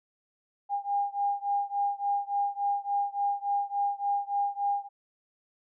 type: beating tone pair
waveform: sine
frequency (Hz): 806 / 809.5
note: G5 / G#5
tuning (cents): +48 / -45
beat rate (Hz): 3.5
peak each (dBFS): -29 / -30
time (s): 0.69-4.89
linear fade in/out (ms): 50
effects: none